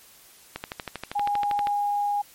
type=click train; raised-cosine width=0.3 ms; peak=-15 dBFS; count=15; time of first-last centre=0.56-1.671 s; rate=12.6 Hz
type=tone; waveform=sine; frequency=819 Hz; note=G#5; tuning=24 cents flat; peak=-22 dBFS; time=1.15-2.22 s; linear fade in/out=10 ms
effects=white hiss -52 dBFS RMS until 2.34 s + MP3 64 kbps